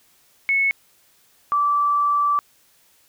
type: tone pair in turn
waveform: sine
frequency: 2200 / 1162.2 Hz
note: C#7 / D6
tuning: -14 / -18 cents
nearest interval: major seventh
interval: 1104 cents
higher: first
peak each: -16 dBFS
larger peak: neither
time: 0.49-0.71 / 1.52-2.39 s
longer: second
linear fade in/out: 0 ms
effects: white hiss -58 dBFS RMS until 3.08 s

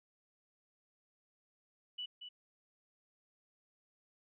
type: tone with echo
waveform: sine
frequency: 2960 Hz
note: F#7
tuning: in tune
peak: -39 dBFS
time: 1.98-2.06 s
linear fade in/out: 10 ms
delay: 230 ms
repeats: 1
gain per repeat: -7 dB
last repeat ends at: 2.29 s
effects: none

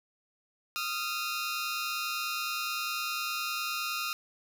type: tone pair together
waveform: 15% pulse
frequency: 1244.5 / 1374.3 Hz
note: D#6 / F6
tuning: 0 / -28 cents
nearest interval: major second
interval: 172 cents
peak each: -28 dBFS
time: 0.76-4.13 s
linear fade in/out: 0 ms
effects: none

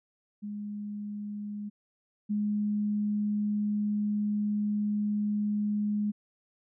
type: tone pair in turn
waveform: sine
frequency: 207.1 / 208.4 Hz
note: G#3 / G#3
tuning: -5 / +6 cents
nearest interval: unison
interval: 11 cents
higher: second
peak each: -34 / -26 dBFS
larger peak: second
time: 0.42-1.7 / 2.29-6.12 s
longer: second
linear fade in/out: 20 ms
effects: none

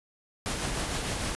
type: noise with tremolo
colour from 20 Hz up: pink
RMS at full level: -30 dBFS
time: 0.46-1.35 s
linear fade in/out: 0 ms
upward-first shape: triangle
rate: 6.6 Hz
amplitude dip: 35%
effects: resampled to 24000 Hz

